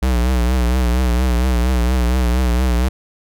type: tone with vibrato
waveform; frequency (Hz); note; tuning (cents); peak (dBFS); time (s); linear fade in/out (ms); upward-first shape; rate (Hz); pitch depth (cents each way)
square; 61.74; B1; 0; -14; 0.02-2.89; 10; triangle; 4.3; 100
effects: none